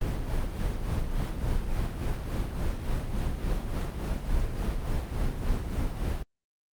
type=noise with tremolo; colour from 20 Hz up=brown; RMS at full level=-27 dBFS; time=0.01-6.23 s; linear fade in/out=5 ms; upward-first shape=sine; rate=3.5 Hz; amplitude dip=50%; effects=Opus 32 kbps